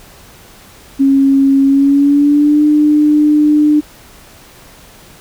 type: tone with pitch glide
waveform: sine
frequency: 273.1 to 299.5 Hz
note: C#4 to D4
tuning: -26 to +34 cents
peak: -6 dBFS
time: 0.99-3.81 s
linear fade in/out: 20 ms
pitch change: +160 cents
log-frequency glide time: 1.65-2.63 s
effects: pink hiss -40 dBFS RMS until 5.2 s